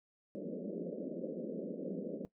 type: band-pass noise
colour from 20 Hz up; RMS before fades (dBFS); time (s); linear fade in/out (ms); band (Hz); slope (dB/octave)
pink; -41; 0.35-2.25; 0; 170 to 590; 96
effects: noise-tail reverb RT60 0.1 s tail -17 dB re dry